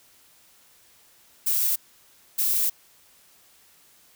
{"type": "noise bursts at uneven times", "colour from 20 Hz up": "violet", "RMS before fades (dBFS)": -23, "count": 2, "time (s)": [[1.46, 1.76], [2.38, 2.7]], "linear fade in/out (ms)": 10, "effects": ["white hiss -57 dBFS RMS until 4.15 s"]}